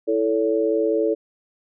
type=chord; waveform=sine; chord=A major; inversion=second; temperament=equal with one note detuned; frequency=329.6 / 440 / 564.4 Hz; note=E4 / A4 / C#5; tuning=0 / 0 / +31 cents; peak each=-23 / -20 / -24 dBFS; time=0.07-1.15 s; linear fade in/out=20 ms; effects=none